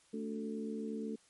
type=harmonic tone with a mistuned harmonic; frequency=73.6 Hz; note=D2; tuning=4 cents sharp; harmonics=3 / 4 / 5 / 6; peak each=-39 / -44 / -49 / -43 dBFS; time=0.13-1.16 s; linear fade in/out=10 ms; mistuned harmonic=4; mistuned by=-31 cents; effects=white hiss -67 dBFS RMS until 1.29 s + MP3 48 kbps